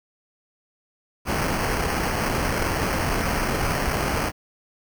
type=noise with sample-and-hold; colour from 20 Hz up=pink; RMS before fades=-24 dBFS; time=1.25-4.32 s; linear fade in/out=50 ms; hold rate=3675 Hz; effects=none